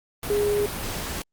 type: tone in noise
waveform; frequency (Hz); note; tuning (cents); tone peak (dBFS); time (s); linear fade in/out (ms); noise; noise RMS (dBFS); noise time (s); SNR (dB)
sine; 412.3; G#4; -13; -20; 0.3-0.66; 2; pink; -31; 0.23-1.22; +8
effects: Opus 32 kbps